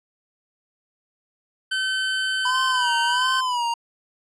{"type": "tone", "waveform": "25% pulse", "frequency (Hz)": 1533, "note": "G6", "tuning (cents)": -39, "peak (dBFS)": -18, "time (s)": [1.71, 3.41], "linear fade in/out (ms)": 10}
{"type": "tone with vibrato", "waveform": "square", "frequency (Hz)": 987.8, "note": "B5", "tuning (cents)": 0, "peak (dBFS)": -22, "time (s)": [2.45, 3.74], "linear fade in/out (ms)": 5, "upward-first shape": "sine", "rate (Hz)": 1.4, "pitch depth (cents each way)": 96}
{"effects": ["low-pass 7000 Hz 12 dB/octave"]}